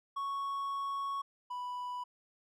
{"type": "tone pair in turn", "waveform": "triangle", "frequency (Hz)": [1108.7, 987.7], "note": ["C#6", "B5"], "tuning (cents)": [0, 0], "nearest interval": "major second", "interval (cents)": 200, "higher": "first", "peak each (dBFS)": [-32, -35], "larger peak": "first", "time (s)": [[0.16, 1.22], [1.5, 2.04]], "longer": "first", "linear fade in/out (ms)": 10, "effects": []}